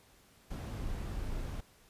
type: noise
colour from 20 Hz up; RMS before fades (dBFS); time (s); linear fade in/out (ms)
brown; -38; 0.5-1.61; 10
effects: pink hiss -63 dBFS RMS until 1.89 s + resampled to 32000 Hz